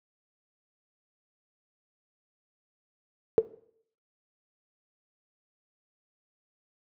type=tone with exponential decay; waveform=sine; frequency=447.9 Hz; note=A4; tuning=31 cents sharp; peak=-11 dBFS; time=3.38-3.45 s; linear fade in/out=0 ms; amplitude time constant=15 ms; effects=noise-tail reverb RT60 0.6 s tail -17 dB re dry + high-pass 80 Hz 12 dB/octave